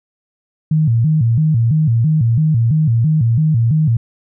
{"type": "tone with vibrato", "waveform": "sine", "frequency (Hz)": 134.3, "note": "C3", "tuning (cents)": 46, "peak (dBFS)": -10, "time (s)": [0.71, 3.97], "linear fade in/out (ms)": 5, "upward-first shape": "square", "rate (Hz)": 3, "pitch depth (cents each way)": 260, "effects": []}